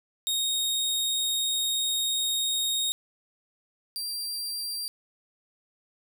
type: tone pair in turn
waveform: sawtooth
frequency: 3729 / 4723 Hz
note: A#7 / D8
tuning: 0 / +9 cents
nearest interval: major third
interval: 409 cents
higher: second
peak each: -22 / -28 dBFS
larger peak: first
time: 0.27-2.92 / 3.96-4.88 s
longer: first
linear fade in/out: 0 ms
effects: none